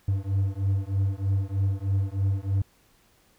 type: beating tone pair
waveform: triangle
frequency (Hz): 96.1 / 99.3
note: G2 / G2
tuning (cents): -34 / +23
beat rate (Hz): 3.2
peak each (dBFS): -24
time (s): 0.08-2.62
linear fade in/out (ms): 5
effects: pink hiss -62 dBFS RMS until 3.38 s